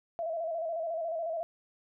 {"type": "tone with vibrato", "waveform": "sine", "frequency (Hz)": 659.3, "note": "E5", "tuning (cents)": 0, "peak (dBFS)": -31, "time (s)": [0.19, 1.43], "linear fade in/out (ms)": 0, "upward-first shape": "square", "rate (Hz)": 14, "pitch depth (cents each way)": 53, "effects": []}